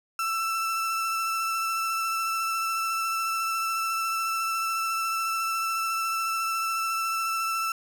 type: tone with vibrato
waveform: 35% pulse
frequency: 1330 Hz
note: E6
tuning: 15 cents sharp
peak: -24 dBFS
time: 0.19-7.72 s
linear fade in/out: 2 ms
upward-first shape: sine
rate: 14 Hz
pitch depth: 16 cents each way
effects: none